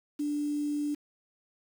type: tone with quantisation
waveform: sine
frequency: 293.7 Hz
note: D4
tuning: in tune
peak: -28 dBFS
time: 0.19-0.95 s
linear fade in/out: 10 ms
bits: 8
effects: none